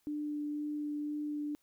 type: tone with vibrato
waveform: sine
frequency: 296.5 Hz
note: D4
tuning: 17 cents sharp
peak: -34 dBFS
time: 0.07-1.55 s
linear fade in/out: 0 ms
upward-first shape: sine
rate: 2 Hz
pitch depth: 8 cents each way
effects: white hiss -74 dBFS RMS until 1.62 s